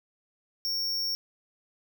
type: tone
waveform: square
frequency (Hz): 5500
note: F8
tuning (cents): -27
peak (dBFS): -28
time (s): 0.65-1.15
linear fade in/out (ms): 0
effects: none